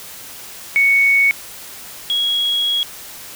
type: tone pair in turn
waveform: sine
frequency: 2222 / 3316 Hz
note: C#7 / G#7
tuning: +4 / -3 cents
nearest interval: perfect fifth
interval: 693 cents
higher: second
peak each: -10 / -15 dBFS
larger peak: first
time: 0.76-1.31 / 2.1-2.83 s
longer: second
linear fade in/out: 0 ms
effects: white hiss -35 dBFS RMS until 3.35 s